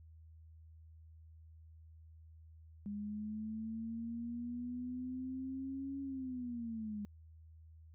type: linear two-way sweep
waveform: sine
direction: up then down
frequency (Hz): 203.6 to 275.7 to 203.6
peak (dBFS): -39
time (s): 2.86-7.05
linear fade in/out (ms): 0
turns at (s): 6.01
effects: added 80 Hz sine -55 dBFS peak until 7.94 s